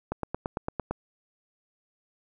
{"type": "click train", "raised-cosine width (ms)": 1, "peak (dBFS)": -15, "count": 8, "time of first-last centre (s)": [0.12, 0.91], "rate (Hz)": 8.86, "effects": []}